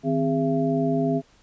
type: tone cluster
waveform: sine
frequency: 157.7 / 260.5 / 409.1 / 674 Hz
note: D#3 / C4 / G#4 / E5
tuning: +24 / -7 / -26 / +38 cents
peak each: -26 / -23 / -27 / -27 dBFS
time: 0.03-1.22 s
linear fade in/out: 50 ms
effects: pink hiss -58 dBFS RMS until 1.42 s + resampled to 16000 Hz